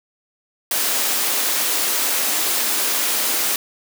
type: high-pass noise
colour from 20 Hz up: white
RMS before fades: -20 dBFS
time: 0.71-3.56 s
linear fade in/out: 2 ms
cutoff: 240 Hz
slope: 24 dB/octave
effects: none